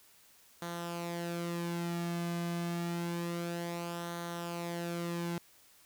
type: tone with flanger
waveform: sawtooth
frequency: 171.4 Hz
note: F3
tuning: 32 cents flat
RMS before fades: -37 dBFS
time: 0.62-5.38 s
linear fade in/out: 2 ms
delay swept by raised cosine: 0.39 to 2.19 ms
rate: 0.28 Hz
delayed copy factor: -0.55
effects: white hiss -62 dBFS RMS until 5.85 s